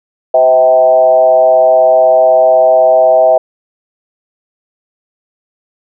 sine tone with frequency modulation, 646 Hz, E5, 35 cents flat, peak -4 dBFS, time 0.34-3.38 s, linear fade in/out 5 ms, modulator 132 Hz, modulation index 0.8, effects none

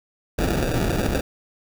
pink noise with sample-and-hold, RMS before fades -22 dBFS, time 0.38-1.21 s, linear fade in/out 10 ms, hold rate 1050 Hz, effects none

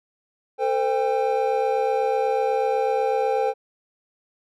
triangle tone cluster, 447.9 / 516 / 799 Hz, A4 / C5 / G5, +31 / -24 / +33 cents, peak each -22 dBFS, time 0.58-3.54 s, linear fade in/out 50 ms, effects none

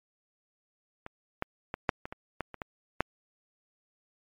clicks, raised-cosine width 0.5 ms, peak -25 / -14 / -18 / -8 / -22 / -23 / -16 / -26 / -20 / -8 dBFS, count 10, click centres 1.064 / 1.424 / 1.741 / 1.892 / 2.055 / 2.125 / 2.407 / 2.543 / 2.618 / 3.006 s, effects MP3 64 kbps

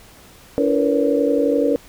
sine tone cluster, 285.6 / 334.5 / 461.8 / 493.4 / 565 Hz, D4 / E4 / A#4 / B4 / C#5, -48 / +25 / -16 / -2 / +33 cents, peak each -19 / -27 / -20 / -21 / -22 dBFS, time 0.58-1.76 s, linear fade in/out 0 ms, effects pink hiss -46 dBFS RMS until 1.88 s

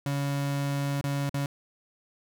35% pulse tone with dropouts, 140.9 Hz, C#3, 29 cents sharp, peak -25 dBFS, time 0.06-1.46 s, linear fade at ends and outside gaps 2 ms, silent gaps 1.012-1.04 / 1.295-1.342 s, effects none

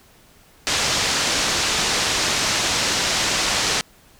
white low-pass noise, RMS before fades -21 dBFS, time 0.67-3.81 s, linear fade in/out 0 ms, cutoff 6700 Hz, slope 24 dB/octave, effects pink hiss -52 dBFS RMS until 4.19 s

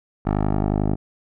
10% pulse tone with low-pass filter sweep, 51.2 Hz, G#1, 24 cents flat, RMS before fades -21 dBFS, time 0.25-0.96 s, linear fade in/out 20 ms, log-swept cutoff 1100 to 560 Hz, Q 1.2, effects none

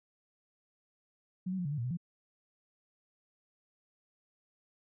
sine tone with pitch steps, 183.8 / 189 / 177.4 / 142.3 / 149.2 / 117.5 / 126 / 171.8 Hz, F#3 / F#3 / F3 / C#3 / D3 / A#2 / B2 / F3, -11 / +37 / +27 / +46 / +28 / +14 / +35 / -28 cents, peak -32 dBFS, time 1.46-1.972 s, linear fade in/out 10 ms, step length 64 ms, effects none

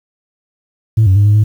sine tone with pitch steps, 110.3 / 94.7 / 102 / 104 / 106.4 Hz, A2 / F#2 / G#2 / G#2 / G#2, +5 / +41 / -31 / +3 / +42 cents, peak -4 dBFS, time 0.97-1.44 s, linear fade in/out 10 ms, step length 94 ms, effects tanh soft clip ceiling -4 dBFS + 7-bit

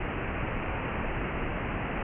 pink low-pass noise, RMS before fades -32 dBFS, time 0-2.03 s, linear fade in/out 5 ms, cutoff 2800 Hz, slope 96 dB/octave, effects none

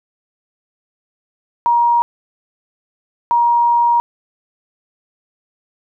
sine tone bursts at uneven times, 947 Hz, A#5, 27 cents sharp, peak -10 dBFS, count 2, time 1.66-2.02 / 3.31-4 s, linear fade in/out 0 ms, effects none

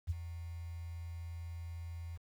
sine tone with ADSR envelope, 84.3 Hz, E2, 39 cents sharp, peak -29 dBFS, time 0.07-2.18 s, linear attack 33 ms, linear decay 26 ms, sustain -12 dB, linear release 21 ms, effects 10-bit

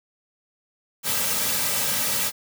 white noise with comb filter, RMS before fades -24 dBFS, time 1.03-2.32 s, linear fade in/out 50 ms, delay 2.8 ms, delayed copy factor -0.8, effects none

